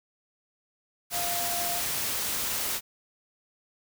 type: tone in noise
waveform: sine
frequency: 698.5 Hz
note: F5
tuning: in tune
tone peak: -33 dBFS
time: 1.11-1.82 s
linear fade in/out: 50 ms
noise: white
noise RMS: -30 dBFS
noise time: 1.1-2.81 s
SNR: -6 dB
effects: none